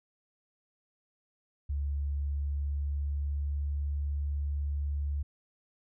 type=tone with pitch glide; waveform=sine; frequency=71.2 to 71.94 Hz; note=C#2 to D2; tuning=+47 to -35 cents; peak=-29 dBFS; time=1.69-5.23 s; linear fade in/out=10 ms; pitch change=+18 cents; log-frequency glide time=2.16-3.82 s; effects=none